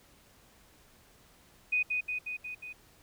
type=tone with echo; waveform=sine; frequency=2489 Hz; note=D#7; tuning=in tune; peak=-25 dBFS; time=1.72-1.83 s; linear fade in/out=10 ms; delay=180 ms; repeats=5; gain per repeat=-3 dB; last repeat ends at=2.73 s; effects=pink hiss -61 dBFS RMS until 3.02 s